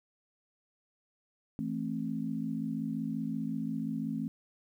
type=chord; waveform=sine; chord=A minor; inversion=second; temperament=equal with one note detuned; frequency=164.81 / 220 / 265.6 Hz; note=E3 / A3 / C4; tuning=0 / 0 / +26 cents; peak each=-38 / -35 / -36 dBFS; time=1.59-4.28 s; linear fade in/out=0 ms; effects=11-bit